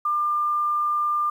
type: tone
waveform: sine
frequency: 1197 Hz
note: D6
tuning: 33 cents sharp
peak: -20 dBFS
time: 0.05-1.3 s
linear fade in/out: 5 ms
effects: 9-bit